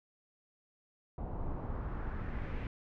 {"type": "noise with low-pass filter sweep", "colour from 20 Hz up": "brown", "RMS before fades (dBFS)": -38, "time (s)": [1.18, 2.67], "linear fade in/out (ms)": 2, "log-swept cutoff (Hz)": [770, 2400], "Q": 1.9, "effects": []}